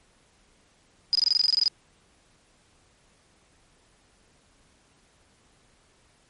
sine tone bursts, 4962 Hz, D#8, 6 cents flat, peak -17 dBFS, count 13, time 1.13-1.679 s, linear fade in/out 0 ms, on 21 ms, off 23 ms, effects pink hiss -62 dBFS RMS until 6.29 s + MP3 48 kbps

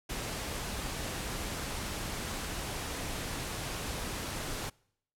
pink noise, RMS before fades -37 dBFS, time 0.09-4.7 s, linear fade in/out 10 ms, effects noise-tail reverb RT60 0.7 s tail -26 dB re dry + low-pass 12000 Hz 12 dB/octave

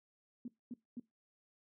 sine tone bursts, 241.4 Hz, B3, 39 cents flat, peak -40 dBFS, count 3, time 0.45-0.997 s, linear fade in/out 2 ms, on 29 ms, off 230 ms, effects noise-tail reverb RT60 0.2 s tail -21 dB re dry + high-pass 150 Hz 12 dB/octave

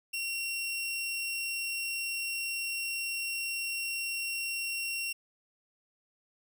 sawtooth tone, 2738 Hz, F7, 35 cents flat, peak -29 dBFS, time 0.13-5.13 s, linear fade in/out 10 ms, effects none

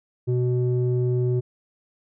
square tone with low-pass filter, 124.1 Hz, B2, 9 cents sharp, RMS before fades -22 dBFS, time 0.27-1.41 s, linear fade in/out 20 ms, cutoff 310 Hz, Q 4.8, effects none

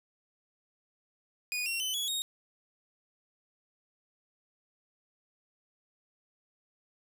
sawtooth tone with pitch steps, 2467 / 2737 / 3037 / 3370 / 3739 Hz, D#7 / F7 / F#7 / G#7 / A#7, -15 / -36 / +44 / +25 / +4 cents, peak -28 dBFS, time 1.52-2.22 s, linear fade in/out 0 ms, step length 140 ms, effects none

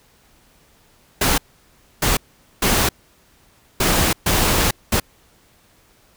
pink noise bursts at uneven times, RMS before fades -17 dBFS, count 6, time 1.21-1.38 / 2.02-2.17 / 2.62-2.89 / 3.8-4.13 / 4.26-4.71 / 4.92-5 s, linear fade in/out 5 ms, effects pink hiss -55 dBFS RMS until 6.16 s

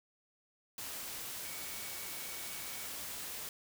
sine tone in noise, 2249 Hz, C#7, 24 cents sharp, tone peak -53 dBFS, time 1.44-2.87 s, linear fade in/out 2 ms, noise white, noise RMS -43 dBFS, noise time 0.78-3.49 s, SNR -13 dB, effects none

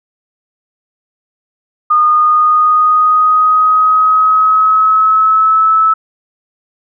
sine tone with pitch glide, 1224 to 1304.3 Hz, D#6 to E6, -29 to -19 cents, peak -6 dBFS, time 1.9-5.94 s, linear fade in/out 10 ms, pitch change +110 cents, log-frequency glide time 2.07-5.7 s, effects none

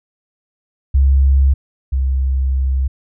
sine tone pair in turn, 67.9 / 66.16 Hz, C#2 / C2, -35 / +20 cents, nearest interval unison, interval 45 cents, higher first, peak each -8 / -13 dBFS, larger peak first, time 0.94-1.54 / 1.92-2.88 s, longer second, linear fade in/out 10 ms, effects none

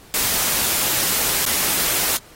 white noise with dropouts, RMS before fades -20 dBFS, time 0.14-2.17 s, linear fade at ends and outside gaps 0 ms, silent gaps 1.453-1.463 s, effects pink hiss -47 dBFS RMS until 2.35 s + AAC 48 kbps

